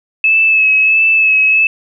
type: tone with vibrato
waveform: sine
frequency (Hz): 2600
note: E7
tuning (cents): -24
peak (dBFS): -7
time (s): 0.24-1.67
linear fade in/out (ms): 2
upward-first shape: sine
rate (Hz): 1.5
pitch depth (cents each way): 26
effects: none